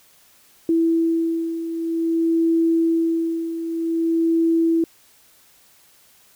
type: beating tone pair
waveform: sine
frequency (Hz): 329.6 / 330.12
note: E4 / E4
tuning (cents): 0 / +3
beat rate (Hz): 0.52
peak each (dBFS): -24 / -18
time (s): 0.69-4.84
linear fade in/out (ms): 2
effects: white hiss -54 dBFS RMS until 6.35 s